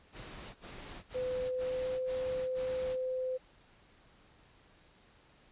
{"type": "noise bursts", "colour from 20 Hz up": "pink", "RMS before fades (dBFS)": -47, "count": 6, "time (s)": [0.12, 2.97], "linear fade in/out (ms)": 50, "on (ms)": 430, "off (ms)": 54}
{"type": "tone with pitch glide", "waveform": "sine", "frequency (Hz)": [507, 513.2], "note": ["B4", "C5"], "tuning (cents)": [45, -34], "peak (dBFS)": -32, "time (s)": [1.14, 3.38], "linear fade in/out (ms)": 20, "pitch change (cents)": 21, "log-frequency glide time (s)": [1.4, 1.96]}
{"effects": ["pink hiss -63 dBFS RMS until 5.51 s", "resampled to 8000 Hz"]}